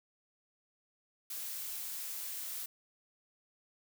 blue noise, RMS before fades -41 dBFS, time 1.3-2.66 s, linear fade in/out 5 ms, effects none

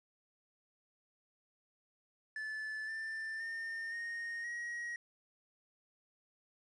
triangle tone with pitch steps, 1741 / 1778.6 / 1817 / 1856.3 / 1896.4 Hz, A6 / A6 / A#6 / A#6 / A#6, -19 / +18 / -45 / -8 / +29 cents, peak -37 dBFS, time 2.36-4.96 s, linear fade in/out 2 ms, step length 520 ms, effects resampled to 22050 Hz + 11-bit

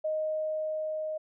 sine tone with level ramp, 622.3 Hz, D#5, in tune, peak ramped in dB -27 to -31 dBFS, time 0.04-1.18 s, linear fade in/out 10 ms, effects none

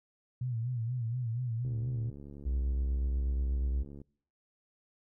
sine tone with vibrato, 119.5 Hz, A#2, 43 cents sharp, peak -31 dBFS, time 0.41-2.1 s, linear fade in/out 5 ms, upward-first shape sine, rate 4.2 Hz, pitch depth 110 cents each way
click train, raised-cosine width 3 ms, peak -35 dBFS, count 169, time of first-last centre 1.65-4.016 s, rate 71 Hz
sine tone, 62.7 Hz, B1, 27 cents sharp, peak -28 dBFS, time 2.45-3.84 s, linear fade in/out 20 ms
effects noise-tail reverb RT60 0.6 s tail -25 dB re dry

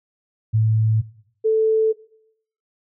sine tone pair in turn, 110 / 440 Hz, A2 / A4, 0 / 0 cents, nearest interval 2 octaves, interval 2400 cents, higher second, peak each -14 dBFS, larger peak neither, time 0.53-1.02 / 1.44-1.93 s, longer neither, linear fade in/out 20 ms, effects noise-tail reverb RT60 0.7 s tail -20 dB re dry

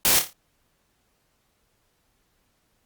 white noise with echo, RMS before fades -19 dBFS, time 0.05-0.19 s, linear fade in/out 0 ms, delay 28 ms, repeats 5, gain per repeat -7 dB, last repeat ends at 0.33 s, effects pink hiss -69 dBFS RMS until 2.85 s + Opus 48 kbps

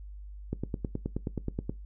click train, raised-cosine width 3 ms, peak -18 dBFS, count 12, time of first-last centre 0.53-1.695 s, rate 9.44 Hz, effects noise-tail reverb RT60 0.2 s tail -20 dB re dry + added 50 Hz sine -41 dBFS peak until 1.85 s

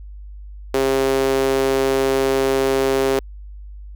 sawtooth tone with high-pass filter, 134.3 Hz, C3, 46 cents sharp, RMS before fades -18 dBFS, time 0.74-3.19 s, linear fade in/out 0 ms, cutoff 390 Hz, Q 3.2, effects added 50 Hz sine -33 dBFS peak until 3.95 s

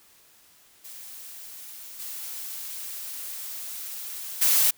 blue noise with level steps, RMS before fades -42 / -36 / -20 dBFS, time 0.84-4.71 s, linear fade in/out 10 ms, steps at 1.99 / 4.41 s, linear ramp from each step 10 ms, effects white hiss -57 dBFS RMS until 4.77 s

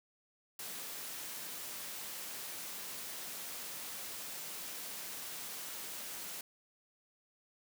white high-pass noise, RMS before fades -44 dBFS, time 0.59-6.41 s, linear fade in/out 2 ms, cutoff 140 Hz, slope 12 dB/octave, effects none

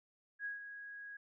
sine tone with ADSR envelope, 1653 Hz, G#6, 9 cents flat, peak -37 dBFS, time 0.39-1.17 s, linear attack 61 ms, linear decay 140 ms, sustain -9 dB, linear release 6 ms, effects none

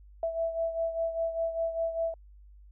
sine beating tone pair, 659.3 / 664.3 Hz, E5 / E5, 0 / +13 cents, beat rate 5 Hz, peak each -29 / -35 dBFS, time 0.23-2.14 s, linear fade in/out 2 ms, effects added 50 Hz sine -50 dBFS peak until 2.71 s

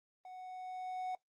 triangle tone with level ramp, 740 Hz, F#5, in tune, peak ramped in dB -45 to -33 dBFS, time 0.25-1.15 s, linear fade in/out 2 ms, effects noise-tail reverb RT60 0.1 s tail -20 dB re dry + Opus 24 kbps

